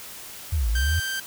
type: linear two-way sweep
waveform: sine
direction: down then up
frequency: 87.31 to 51.91 to 87.31 Hz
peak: -20 dBFS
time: 0.52-1 s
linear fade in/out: 10 ms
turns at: 0.69 s
type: tone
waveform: sawtooth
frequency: 1568 Hz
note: G6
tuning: in tune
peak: -23 dBFS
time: 0.75-1.2 s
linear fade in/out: 5 ms
effects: white hiss -40 dBFS RMS until 1.26 s